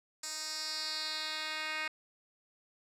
10% pulse tone with band-pass filter sweep, 310.9 Hz, D#4, 1 cent flat, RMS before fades -38 dBFS, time 0.23-1.88 s, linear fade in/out 5 ms, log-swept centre 6700 to 2600 Hz, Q 2.8, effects none

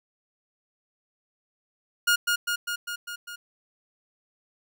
sawtooth tone with echo, 1428 Hz, F6, 38 cents sharp, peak -15 dBFS, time 2.07-2.16 s, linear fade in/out 10 ms, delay 200 ms, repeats 6, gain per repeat -3 dB, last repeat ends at 3.36 s, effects none

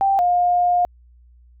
sine tone pair in turn, 784 / 709.8 Hz, G5 / F5, 0 / +28 cents, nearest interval major second, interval 172 cents, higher first, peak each -14 dBFS, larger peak neither, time 0.01-0.19 / 0.19-0.85 s, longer second, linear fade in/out 0 ms, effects added 60 Hz sine -47 dBFS peak until 1.6 s

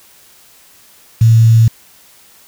sine tone with quantisation, 113.5 Hz, A#2, 46 cents flat, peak -4 dBFS, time 1.21-1.68 s, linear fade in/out 5 ms, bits 5, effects white hiss -45 dBFS RMS until 2.47 s

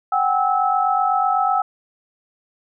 sine tone cluster, 749 / 797 / 1303 Hz, F#5 / G5 / E6, +21 / +28 / -20 cents, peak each -20 dBFS, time 0.12-1.62 s, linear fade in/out 5 ms, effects none

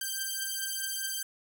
5% pulse beating tone pair, 1568 / 1572.8 Hz, G6 / G6, 0 / +5 cents, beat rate 4.8 Hz, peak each -24 dBFS, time 0.01-1.23 s, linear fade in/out 5 ms, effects none

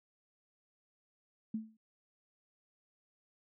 sine tone with exponential decay, 219.9 Hz, A3, 1 cent flat, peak -31 dBFS, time 1.54-1.77 s, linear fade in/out 5 ms, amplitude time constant 50 ms, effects none

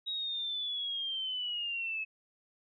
sine linear sweep, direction down, 3820 to 2576 Hz, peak -33 dBFS, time 0.06-2.05 s, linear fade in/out 20 ms, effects none

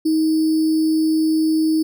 sine tone with sample-and-hold, 315.6 Hz, D#4, 25 cents sharp, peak -14 dBFS, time 0.05-1.83 s, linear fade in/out 10 ms, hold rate 4900 Hz, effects none

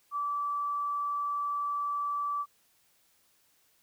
sine tone, 1158 Hz, D6, 25 cents flat, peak -29 dBFS, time 0.11-2.46 s, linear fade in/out 50 ms, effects white hiss -68 dBFS RMS until 3.82 s

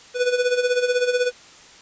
square tone with tremolo, 493.9 Hz, B4, in tune, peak -16 dBFS, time 0.14-1.32 s, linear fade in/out 50 ms, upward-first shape sine, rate 16 Hz, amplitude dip 70%, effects white hiss -46 dBFS RMS until 1.81 s + resampled to 16000 Hz

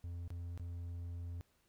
triangle tone with dropouts, 86.3 Hz, F2, 20 cents flat, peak -39 dBFS, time 0.04-1.41 s, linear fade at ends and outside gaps 0 ms, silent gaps 0.278-0.304 / 0.576-0.597 s, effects pink hiss -75 dBFS RMS until 1.68 s

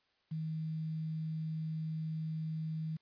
sine tone with quantisation, 158.4 Hz, D#3, 31 cents sharp, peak -35 dBFS, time 0.31-2.97 s, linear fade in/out 10 ms, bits 10, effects white hiss -75 dBFS RMS until 3.01 s + resampled to 11025 Hz

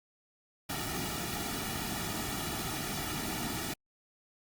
pink noise with comb filter, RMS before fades -36 dBFS, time 0.69-3.74 s, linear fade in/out 10 ms, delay 1.9 ms, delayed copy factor -0.75, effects Opus 48 kbps

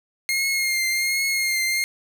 sawtooth tone with vibrato, 2132 Hz, C7, 32 cents sharp, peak -17 dBFS, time 0.29-1.84 s, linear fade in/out 0 ms, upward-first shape triangle, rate 1.3 Hz, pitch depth 38 cents each way, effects none

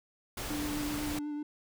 pink noise, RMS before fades -38 dBFS, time 0.37-1.19 s, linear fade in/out 5 ms
triangle tone with vibrato, 296 Hz, D4, 14 cents sharp, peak -32 dBFS, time 0.5-1.43 s, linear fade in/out 5 ms, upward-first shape triangle, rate 8 Hz, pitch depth 24 cents each way
effects none

